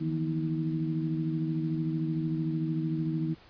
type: tone cluster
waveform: sine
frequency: 157.1 / 170.4 / 241.4 / 319 Hz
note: D#3 / F3 / B3 / D#4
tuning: +17 / -42 / -39 / +43 cents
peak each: -30 / -38 / -38 / -32 dBFS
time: 0-3.35 s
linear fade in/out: 20 ms
effects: pink hiss -56 dBFS RMS until 3.49 s + resampled to 11025 Hz